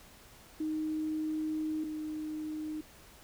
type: tone pair in turn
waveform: sine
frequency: 311.1 / 308.4 Hz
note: D#4 / D#4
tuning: 0 / -15 cents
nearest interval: unison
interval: 15 cents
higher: first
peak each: -31 / -35 dBFS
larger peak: first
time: 0.6-1.84 / 1.84-2.81 s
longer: first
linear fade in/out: 5 ms
effects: pink hiss -56 dBFS RMS until 3.23 s